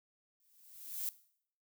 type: noise with exponential growth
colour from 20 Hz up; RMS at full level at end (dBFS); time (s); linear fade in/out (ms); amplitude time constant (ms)
violet; -35; 0.4-1.09; 1; 150
effects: noise-tail reverb RT60 0.6 s tail -18 dB re dry